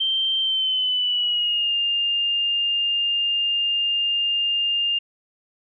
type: tone with pitch glide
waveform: sine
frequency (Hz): 3136 to 2810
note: G7 to F7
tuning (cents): 0 to +10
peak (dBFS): -19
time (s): 0-4.99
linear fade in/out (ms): 10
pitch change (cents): -190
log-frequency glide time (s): 0.4-1.75
effects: none